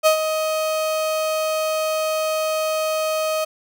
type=tone with ADSR envelope; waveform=35% pulse; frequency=628 Hz; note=D#5; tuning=16 cents sharp; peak=-9 dBFS; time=0.03-3.45 s; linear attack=33 ms; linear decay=100 ms; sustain=-9 dB; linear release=12 ms; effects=none